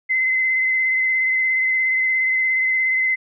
sine tone with vibrato, 2053 Hz, C7, 33 cents flat, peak -16 dBFS, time 0.09-3.16 s, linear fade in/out 20 ms, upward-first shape sine, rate 17 Hz, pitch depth 20 cents each way, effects none

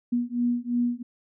sine beating tone pair, 240 / 242.9 Hz, B3 / B3, -49 / -29 cents, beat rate 2.9 Hz, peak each -26 dBFS, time 0.12-1.03 s, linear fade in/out 10 ms, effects none

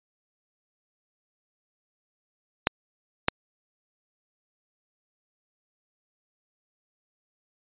clicks, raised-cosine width 0.3 ms, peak -3 dBFS, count 2, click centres 2.671 / 3.284 s, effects resampled to 8000 Hz

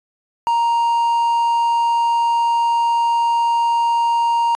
triangle tone with quantisation, 934 Hz, A#5, 3 cents sharp, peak -12 dBFS, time 0.47-4.55 s, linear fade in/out 0 ms, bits 6, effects resampled to 22050 Hz

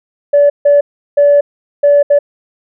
sine tone bursts at uneven times, 576 Hz, D5, 34 cents flat, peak -3 dBFS, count 5, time 0.33-0.5 / 0.65-0.81 / 1.17-1.41 / 1.83-2.03 / 2.1-2.19 s, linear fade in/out 10 ms, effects tanh soft clip ceiling -1 dBFS

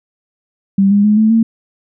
sine tone with pitch steps, 196 / 203.1 / 210.6 / 218.2 / 226.2 Hz, G3 / G#3 / G#3 / A3 / A3, 0 / -38 / +24 / -14 / +48 cents, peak -7 dBFS, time 0.78-1.43 s, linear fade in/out 5 ms, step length 130 ms, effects none

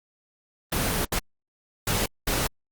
pink noise bursts at uneven times, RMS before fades -25 dBFS, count 4, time 0.72-1.05 / 1.12-1.19 / 1.87-2.06 / 2.27-2.47 s, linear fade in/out 5 ms, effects Opus 24 kbps

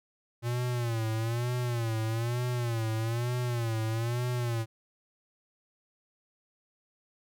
square tone with vibrato, 117.1 Hz, A#2, 8 cents sharp, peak -29 dBFS, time 0.42-4.66 s, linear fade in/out 50 ms, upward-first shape sine, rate 1.1 Hz, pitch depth 100 cents each way, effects none

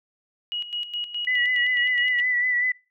sine tone with tremolo, 2900 Hz, F#7, 35 cents flat, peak -26 dBFS, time 0.52-2.2 s, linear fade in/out 0 ms, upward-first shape square, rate 4.8 Hz, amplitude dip 70%
sine tone with vibrato, 1975.5 Hz, B6, in tune, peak -20 dBFS, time 1.27-2.72 s, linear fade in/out 5 ms, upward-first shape sine, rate 5.2 Hz, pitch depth 35 cents each way
effects noise-tail reverb RT60 0.3 s tail -22 dB re dry

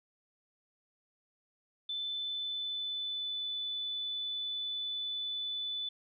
sine tone with pitch glide, 3520 to 3490 Hz, A7 to A7, 0 to -15 cents, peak -34 dBFS, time 1.89-5.89 s, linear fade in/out 5 ms, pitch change -15 cents, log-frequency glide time 2.04-3.59 s, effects none

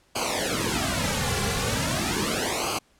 pink noise with flanger, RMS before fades -26 dBFS, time 0.15-2.79 s, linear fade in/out 10 ms, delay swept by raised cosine 0.54 to 3.24 ms, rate 0.39 Hz, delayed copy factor -0.95, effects pink hiss -62 dBFS RMS until 2.99 s + low-pass 10000 Hz 12 dB/octave

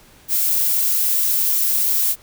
violet noise, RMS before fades -18 dBFS, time 0.28-2.16 s, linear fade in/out 50 ms, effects pink hiss -49 dBFS RMS until 2.22 s

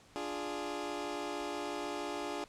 20% pulse chord, D diminished, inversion none, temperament equal, 293.7 / 349.2 / 415.3 Hz, D4 / F4 / Ab4, 0 / 0 / 0 cents, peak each -36 / -37 / -36 dBFS, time 0.16-2.44 s, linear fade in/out 0 ms, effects pink hiss -60 dBFS RMS until 2.48 s + low-pass 8000 Hz 12 dB/octave

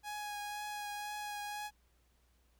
sawtooth tone with vibrato, 830.6 Hz, G#5, in tune, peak -36 dBFS, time 0.03-1.71 s, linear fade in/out 50 ms, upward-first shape triangle, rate 2 Hz, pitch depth 16 cents each way, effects added 60 Hz sine -69 dBFS peak until 2.59 s + pink hiss -75 dBFS RMS until 2.59 s

